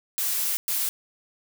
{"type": "noise bursts at uneven times", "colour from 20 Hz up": "blue", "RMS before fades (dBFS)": -26, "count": 2, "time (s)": [[0.18, 0.57], [0.68, 0.89]], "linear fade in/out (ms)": 0, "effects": []}